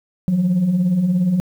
sine beating tone pair, 164.81 / 181.81 Hz, E3 / F#3, 0 / -30 cents, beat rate 17 Hz, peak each -22 / -13 dBFS, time 0.28-1.4 s, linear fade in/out 0 ms, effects tanh soft clip ceiling -11 dBFS + 8-bit

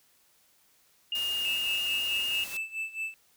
sine tone, 2835 Hz, F7, 25 cents sharp, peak -28 dBFS, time 1.12-2.44 s, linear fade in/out 2 ms
white noise, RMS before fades -41 dBFS, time 1.15-2.57 s, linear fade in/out 2 ms
triangle tone with tremolo, 2637 Hz, E7, in tune, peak -28 dBFS, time 1.45-3.14 s, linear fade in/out 0 ms, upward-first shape sine, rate 4.6 Hz, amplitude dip 85%
effects white hiss -65 dBFS RMS until 3.36 s

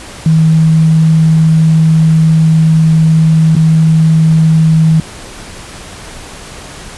sine tone with dropouts, 159.7 Hz, D#3, 45 cents sharp, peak -4 dBFS, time 0.26-5 s, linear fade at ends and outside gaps 2 ms, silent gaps 3.553-3.564 s, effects pink hiss -29 dBFS RMS until 6.97 s + resampled to 24000 Hz

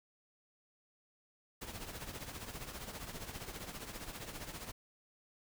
pink noise with tremolo, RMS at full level -43 dBFS, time 1.61-4.72 s, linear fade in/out 10 ms, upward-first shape triangle, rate 15 Hz, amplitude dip 70%, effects none

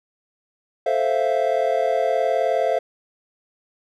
triangle chord, F major seventh, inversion first, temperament equal, 440 / 523.3 / 659.3 / 698.5 Hz, A4 / C5 / E5 / F5, 0 / 0 / 0 / 0 cents, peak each -24 / -21 / -20 / -22 dBFS, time 0.86-2.79 s, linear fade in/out 5 ms, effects none

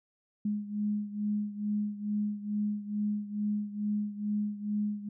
sine beating tone pair, 207.7 / 210 Hz, G#3 / G#3, 0 / +19 cents, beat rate 2.3 Hz, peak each -31 / -35 dBFS, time 0.45-5.09 s, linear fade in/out 5 ms, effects none

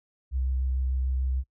sine tone with vibrato, 64.8 Hz, C2, 16 cents flat, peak -24 dBFS, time 0.31-1.44 s, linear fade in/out 50 ms, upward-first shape triangle, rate 6.7 Hz, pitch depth 15 cents each way, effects noise-tail reverb RT60 0.1 s tail -23 dB re dry

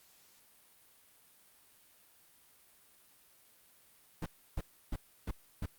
brown noise bursts, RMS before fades -35 dBFS, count 5, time 4.22-5.66 s, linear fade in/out 5 ms, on 40 ms, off 310 ms, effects white hiss -64 dBFS RMS until 5.78 s + Opus 48 kbps

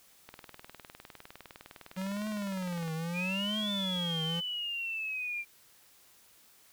click train, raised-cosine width 0.3 ms, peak -30 dBFS, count 52, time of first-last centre 0.29-2.879 s, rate 19.7 Hz
square tone with vibrato, 185 Hz, F#3, in tune, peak -34 dBFS, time 1.96-4.41 s, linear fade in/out 20 ms, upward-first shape triangle, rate 0.77 Hz, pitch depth 270 cents each way
sine exponential two-way sweep, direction up then down, 2366 to 3538 to 2366 Hz, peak -33 dBFS, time 3.13-5.45 s, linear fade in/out 50 ms, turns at 3.71 s
effects white hiss -61 dBFS RMS until 6.72 s

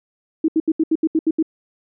sine tone bursts, 319.2 Hz, D#4, 44 cents sharp, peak -13 dBFS, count 9, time 0.44-1.427 s, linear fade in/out 5 ms, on 43 ms, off 75 ms, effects none

